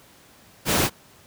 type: noise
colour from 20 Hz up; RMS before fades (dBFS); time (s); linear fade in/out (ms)
pink; -20; 0.65-0.9; 50
effects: pink hiss -52 dBFS RMS until 1.26 s + high-pass 80 Hz 12 dB/octave